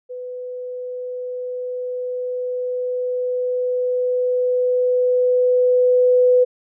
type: tone with level ramp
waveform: sine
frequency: 499.2 Hz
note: B4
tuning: 19 cents sharp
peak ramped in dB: -28 to -10 dBFS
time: 0.09-6.45 s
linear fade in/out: 20 ms
effects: none